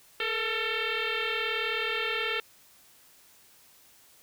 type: tone with frequency modulation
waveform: sine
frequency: 467.4 Hz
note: A#4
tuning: 5 cents sharp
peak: -27 dBFS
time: 0.2-2.4 s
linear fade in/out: 2 ms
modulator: 448 Hz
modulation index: 6.9
effects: white hiss -58 dBFS RMS until 4.22 s